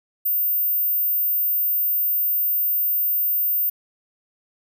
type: tone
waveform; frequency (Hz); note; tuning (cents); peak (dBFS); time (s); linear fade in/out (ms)
sine; 14640; A#9; -32; -18; 0.25-3.7; 10
effects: none